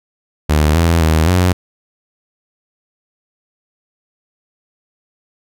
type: tone with pitch steps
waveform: sawtooth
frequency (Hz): 75.9 / 83.6 / 79.4 / 90.4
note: D#2 / E2 / D#2 / F#2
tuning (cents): -42 / +25 / +36 / -40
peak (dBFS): -6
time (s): 0.49-1.53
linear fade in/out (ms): 10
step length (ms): 260
effects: none